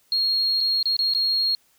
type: tone with dropouts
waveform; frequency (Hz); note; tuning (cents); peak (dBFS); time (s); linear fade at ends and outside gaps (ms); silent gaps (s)
sine; 4272; C8; +35; -18; 0.12-1.55; 1; 0.606-0.61 / 0.828-0.856 / 0.966-0.99 / 1.137-1.148
effects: tanh soft clip ceiling -14 dBFS + white hiss -62 dBFS RMS until 1.78 s